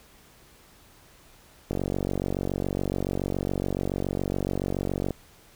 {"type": "click train", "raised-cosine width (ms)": 2, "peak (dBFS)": -14, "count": 161, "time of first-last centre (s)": [1.71, 5.107], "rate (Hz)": 47.1, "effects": ["pink hiss -55 dBFS RMS until 5.55 s"]}